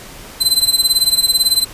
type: tone with tremolo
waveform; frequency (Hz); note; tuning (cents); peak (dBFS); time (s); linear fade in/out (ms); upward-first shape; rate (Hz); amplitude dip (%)
sawtooth; 4060; B7; +47; -5; 0.4-1.65; 20; sine; 18; 85
effects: pink hiss -35 dBFS RMS until 1.73 s + resampled to 32000 Hz